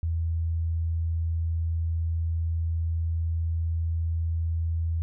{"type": "tone", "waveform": "sine", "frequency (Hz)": 82.41, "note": "E2", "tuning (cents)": 0, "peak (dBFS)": -24, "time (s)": [0.03, 5.02], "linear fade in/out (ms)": 0, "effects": []}